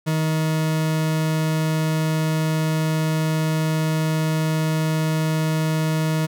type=tone; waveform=40% pulse; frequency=157.5 Hz; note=D#3; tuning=21 cents sharp; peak=-18 dBFS; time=0.06-6.27 s; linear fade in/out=20 ms; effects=none